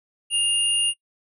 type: tone pair together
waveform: sine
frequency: 2819 / 9482 Hz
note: F7 / D9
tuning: +16 / +16 cents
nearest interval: octave + major sixth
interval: 2100 cents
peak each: -20 / -23 dBFS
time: 0.3-0.94 s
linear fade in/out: 50 ms
effects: noise-tail reverb RT60 0.1 s tail -25 dB re dry